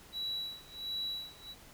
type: tone with tremolo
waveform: triangle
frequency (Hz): 3917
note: B7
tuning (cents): -15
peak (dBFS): -31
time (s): 0.12-1.55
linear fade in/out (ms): 50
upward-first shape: sine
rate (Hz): 1.4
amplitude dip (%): 95
effects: tanh soft clip ceiling -30 dBFS + pink hiss -56 dBFS RMS until 1.73 s